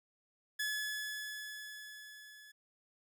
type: tone with level ramp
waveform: sawtooth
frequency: 1709 Hz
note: G#6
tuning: 49 cents sharp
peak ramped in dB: -30 to -51 dBFS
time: 0.59-2.52 s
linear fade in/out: 10 ms
effects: none